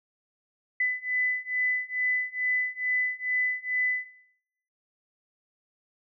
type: beating tone pair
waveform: sine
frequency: 2001 / 2003.3 Hz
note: B6 / B6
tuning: +22 / +24 cents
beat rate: 2.3 Hz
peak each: -28 dBFS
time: 0.8-4.06 s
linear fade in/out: 5 ms
effects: noise-tail reverb RT60 0.8 s tail -19 dB re dry